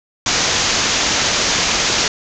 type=low-pass noise; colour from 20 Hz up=white; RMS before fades=-17 dBFS; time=0.26-2.08 s; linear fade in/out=2 ms; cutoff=7000 Hz; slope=96 dB/octave; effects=none